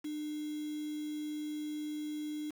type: tone with quantisation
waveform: sine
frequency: 301.5 Hz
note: D4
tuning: 46 cents sharp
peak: -36 dBFS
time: 0.04-2.51 s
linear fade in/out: 10 ms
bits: 8
effects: none